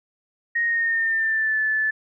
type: tone with pitch glide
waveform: sine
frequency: 1868 to 1742.9 Hz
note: A#6 to A6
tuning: +3 to -17 cents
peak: -19 dBFS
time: 0.55-1.91 s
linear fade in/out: 10 ms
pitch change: -120 cents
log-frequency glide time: 0.65-1.59 s
effects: none

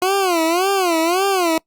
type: tone with vibrato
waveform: 20% pulse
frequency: 357.3 Hz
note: F4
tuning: 40 cents sharp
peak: -10 dBFS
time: 0.02-1.58 s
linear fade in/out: 2 ms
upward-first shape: sine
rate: 1.8 Hz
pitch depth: 180 cents each way
effects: noise-tail reverb RT60 0.1 s tail -24 dB re dry + Opus 48 kbps

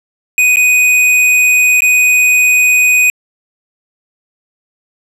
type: tone with dropouts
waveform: square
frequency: 2492 Hz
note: D#7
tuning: 2 cents sharp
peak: -7 dBFS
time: 0.38-3.1 s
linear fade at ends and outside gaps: 1 ms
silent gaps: 0.559-0.569 / 1.806-1.82 s
effects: low-pass 12000 Hz 12 dB/octave

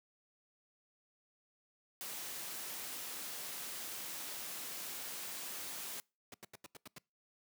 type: noise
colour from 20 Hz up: white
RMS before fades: -44 dBFS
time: 2.01-6 s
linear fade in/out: 0 ms
type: noise bursts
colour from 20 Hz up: pink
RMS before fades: -49 dBFS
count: 7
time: 6.32-6.983 s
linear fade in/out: 2 ms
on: 21 ms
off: 86 ms
effects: noise-tail reverb RT60 0.3 s tail -26 dB re dry + high-pass 150 Hz 12 dB/octave

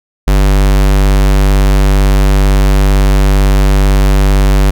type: tone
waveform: square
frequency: 48.93 Hz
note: G1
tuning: 2 cents flat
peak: -6 dBFS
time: 0.27-4.71 s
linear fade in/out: 10 ms
effects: none

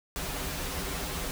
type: noise with comb filter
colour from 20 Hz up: pink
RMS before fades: -34 dBFS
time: 0.16-1.31 s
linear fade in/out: 0 ms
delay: 9 ms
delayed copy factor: -0.8
effects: none

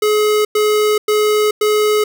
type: tone bursts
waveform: square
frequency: 423.8 Hz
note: G#4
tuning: 35 cents sharp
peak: -12 dBFS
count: 4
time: 0.02-2.04 s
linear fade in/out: 5 ms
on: 430 ms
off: 100 ms
effects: none

